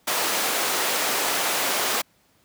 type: high-pass noise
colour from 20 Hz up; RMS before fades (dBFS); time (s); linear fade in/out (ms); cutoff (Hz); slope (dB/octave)
pink; -24; 0.07-2.02; 10; 480; 12
effects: pink hiss -62 dBFS RMS until 2.44 s + high-pass 80 Hz 12 dB/octave